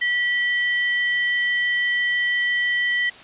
sine tone pair together, 1949 / 3094 Hz, B6 / G7, -23 / -23 cents, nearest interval minor sixth, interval 800 cents, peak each -19 / -28 dBFS, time 0.01-3.1 s, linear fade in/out 10 ms, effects white hiss -43 dBFS RMS until 3.23 s + resampled to 8000 Hz

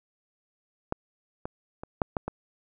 clicks, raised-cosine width 1 ms, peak -13 / -19 / -23 / -9 / -13 / -17 dBFS, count 6, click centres 0.924 / 1.455 / 1.835 / 2.018 / 2.168 / 2.28 s, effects none

